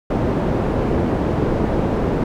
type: low-pass noise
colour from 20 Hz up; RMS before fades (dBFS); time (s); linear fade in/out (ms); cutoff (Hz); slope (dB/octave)
white; -19; 0.1-2.24; 5; 420; 12
effects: none